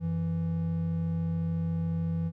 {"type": "tone pair together", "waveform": "triangle", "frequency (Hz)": [92, 165.93], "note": ["F#2", "E3"], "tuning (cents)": [-9, 12], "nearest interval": "minor seventh", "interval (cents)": 1021, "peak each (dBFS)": [-32, -26], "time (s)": [0, 2.32], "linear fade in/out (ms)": 50, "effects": []}